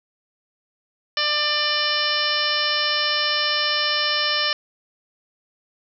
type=harmonic tone; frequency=595 Hz; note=D5; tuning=22 cents sharp; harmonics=1 / 2 / 3 / 4 / 5 / 6 / 7 / 8 / 9; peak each=-31 / -28 / -26 / -30 / -25 / -31 / -29 / -30 / -26 dBFS; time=1.17-4.53 s; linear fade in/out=2 ms; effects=none